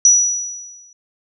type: tone with exponential decay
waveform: sine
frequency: 5870 Hz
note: F#8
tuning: 15 cents flat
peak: -5 dBFS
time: 0.05-0.93 s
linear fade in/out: 2 ms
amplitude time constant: 190 ms
effects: none